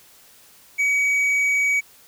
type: tone with tanh clipping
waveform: sine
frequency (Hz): 2266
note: C#7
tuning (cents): +37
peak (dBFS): -18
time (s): 0.78-1.81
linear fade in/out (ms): 20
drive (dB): 5
effects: white hiss -51 dBFS RMS until 2.07 s